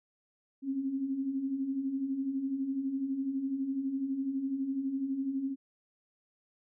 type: beating tone pair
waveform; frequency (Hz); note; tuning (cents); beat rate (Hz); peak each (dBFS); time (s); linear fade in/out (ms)
sine; 260 / 272; C4 / C#4; -11 / -33; 12; -39 / -31; 0.62-5.56; 50
effects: none